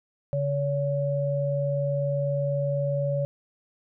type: tone pair together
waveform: sine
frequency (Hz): 141.79 / 566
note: C#3 / C#5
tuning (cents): +40 / +36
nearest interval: 2 octaves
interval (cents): 2396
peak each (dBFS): -26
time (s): 0.33-3.25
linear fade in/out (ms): 0
effects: none